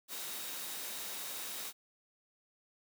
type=tone in noise; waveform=sine; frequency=3773 Hz; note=A#7; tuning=20 cents sharp; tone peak=-52 dBFS; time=0.08-1.73 s; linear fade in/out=50 ms; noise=white; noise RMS=-42 dBFS; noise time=0.08-1.73 s; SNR=-13 dB; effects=high-pass 200 Hz 12 dB/octave